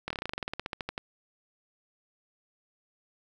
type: slowing click train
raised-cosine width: 0.3 ms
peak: -17 dBFS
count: 19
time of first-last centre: 0.08-0.979 s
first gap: 24 ms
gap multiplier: 1.08
effects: 9-bit